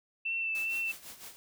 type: tone with vibrato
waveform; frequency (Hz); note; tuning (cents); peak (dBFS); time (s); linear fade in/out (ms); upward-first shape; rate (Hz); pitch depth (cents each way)
sine; 2669; E7; +21; -30; 0.25-0.92; 10; sine; 2.4; 23
type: noise with tremolo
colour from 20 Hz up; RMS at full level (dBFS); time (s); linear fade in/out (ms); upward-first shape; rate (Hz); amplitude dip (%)
white; -45; 0.55-1.36; 0; sine; 6; 70
effects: none